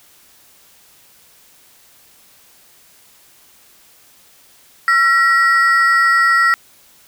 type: ring-modulated tone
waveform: triangle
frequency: 1630 Hz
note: G#6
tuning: 33 cents flat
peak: -5 dBFS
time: 4.88-6.54 s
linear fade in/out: 0 ms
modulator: 276 Hz
effects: white hiss -49 dBFS RMS until 7.07 s